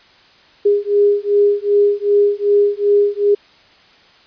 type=beating tone pair; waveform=sine; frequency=407.4 / 410 Hz; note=G#4 / G#4; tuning=-33 / -22 cents; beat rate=2.6 Hz; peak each=-14 dBFS; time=0.65-3.35 s; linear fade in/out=10 ms; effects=white hiss -48 dBFS RMS until 4.26 s + resampled to 11025 Hz